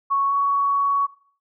sine tone with pitch glide, 1108.7 to 1120.3 Hz, C#6 to C#6, 0 to +18 cents, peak -17 dBFS, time 0.1-1.07 s, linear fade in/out 20 ms, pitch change +18 cents, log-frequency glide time 0.28-0.34 s, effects noise-tail reverb RT60 0.5 s tail -17 dB re dry

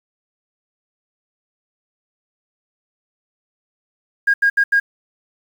sine tone bursts at uneven times, 1628 Hz, G#6, 35 cents flat, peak -10 dBFS, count 4, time 4.27-4.34 / 4.42-4.5 / 4.57-4.64 / 4.72-4.8 s, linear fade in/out 10 ms, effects tanh soft clip ceiling -6 dBFS + 7-bit

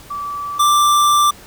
sine / square tone pair in turn, 1157 / 1177.9 Hz, D6 / D6, -26 / +5 cents, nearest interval unison, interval 31 cents, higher second, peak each -22 / -11 dBFS, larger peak second, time 0.1-0.59 / 0.59-1.31 s, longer second, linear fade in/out 10 ms, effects pink hiss -41 dBFS RMS until 1.46 s

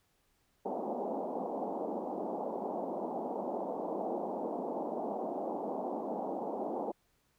white band-pass noise, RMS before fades -37 dBFS, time 0.65-6.92 s, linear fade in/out 10 ms, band 200 to 860 Hz, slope 48 dB/octave, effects pink hiss -74 dBFS RMS until 7.38 s

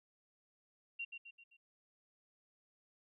sine tone with echo, 2758 Hz, F7, 22 cents flat, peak -39 dBFS, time 0.99-1.05 s, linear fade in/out 10 ms, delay 130 ms, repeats 4, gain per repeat -6 dB, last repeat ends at 1.57 s, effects none

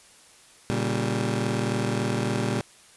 20% pulse chord, G diminished, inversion first, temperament just, 117.6 / 141.12 / 196 Hz, Bb2 / Db3 / G3, +16 / +31 / 0 cents, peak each -22 / -26 / -24 dBFS, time 0.7-2.61 s, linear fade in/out 0 ms, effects white hiss -53 dBFS RMS until 2.96 s + resampled to 24000 Hz

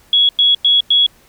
sine tone bursts, 3349 Hz, G#7, 14 cents sharp, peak -8 dBFS, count 4, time 0.13-1.064 s, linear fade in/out 2 ms, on 160 ms, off 98 ms, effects pink hiss -50 dBFS RMS until 1.28 s

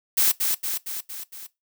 blue noise with echo, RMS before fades -19 dBFS, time 0.17-0.32 s, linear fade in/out 10 ms, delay 230 ms, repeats 5, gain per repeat -4 dB, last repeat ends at 1.47 s, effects noise-tail reverb RT60 0.2 s tail -20 dB re dry

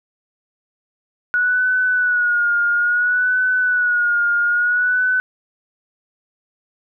sine tone with vibrato, 1460 Hz, F#6, 24 cents flat, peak -14 dBFS, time 1.34-5.2 s, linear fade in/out 0 ms, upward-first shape sine, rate 0.59 Hz, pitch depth 53 cents each way, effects none

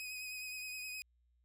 sawtooth tone with vibrato, 2512 Hz, D#7, 16 cents sharp, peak -39 dBFS, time 0-1.02 s, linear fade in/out 0 ms, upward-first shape triangle, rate 9.6 Hz, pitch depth 30 cents each way, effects added 60 Hz sine -70 dBFS peak until 1.44 s

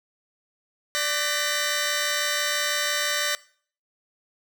15% pulse tone cluster, 588 / 1517 / 1830 / 1994 Hz, D5 / F#6 / A#6 / B6, +2 / +43 / -32 / +16 cents, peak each -23 dBFS, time 0.95-3.35 s, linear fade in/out 0 ms, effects noise-tail reverb RT60 0.5 s tail -21 dB re dry

